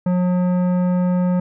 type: tone with tanh clipping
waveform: triangle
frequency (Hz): 180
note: F#3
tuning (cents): -47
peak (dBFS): -17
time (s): 0.06-1.4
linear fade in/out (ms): 5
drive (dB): 17
effects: none